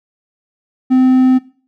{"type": "tone", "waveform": "triangle", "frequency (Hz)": 257.7, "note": "C4", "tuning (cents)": -26, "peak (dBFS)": -5, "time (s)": [0.9, 1.39], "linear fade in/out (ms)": 20, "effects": ["noise-tail reverb RT60 0.4 s tail -17 dB re dry"]}